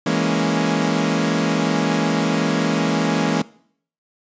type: chord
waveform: sawtooth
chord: A# half-diminished seventh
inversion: second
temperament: equal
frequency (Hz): 164.81 / 207.7 / 233.1 / 277.2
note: E3 / G#3 / A#3 / C#4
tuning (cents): 0 / 0 / 0 / 0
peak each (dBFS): -19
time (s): 0.06-3.42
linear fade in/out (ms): 5
effects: noise-tail reverb RT60 0.6 s tail -21 dB re dry + resampled to 16000 Hz